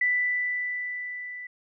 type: tone with level ramp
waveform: sine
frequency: 1982 Hz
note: B6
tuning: 6 cents sharp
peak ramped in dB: -20 to -36 dBFS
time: 0.01-1.47 s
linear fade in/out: 5 ms
effects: none